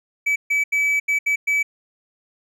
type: tone bursts at uneven times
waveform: triangle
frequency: 2294 Hz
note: D7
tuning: 41 cents flat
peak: -15 dBFS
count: 6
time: 0.26-0.36 / 0.5-0.64 / 0.72-1 / 1.08-1.19 / 1.26-1.36 / 1.47-1.63 s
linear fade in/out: 10 ms
effects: none